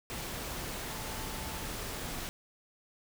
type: tone in noise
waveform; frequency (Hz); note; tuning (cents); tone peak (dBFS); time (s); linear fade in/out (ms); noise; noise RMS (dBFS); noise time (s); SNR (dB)
sine; 880; A5; 0; -49; 0.9-1.66; 0; pink; -39; 0.1-2.29; -13
effects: none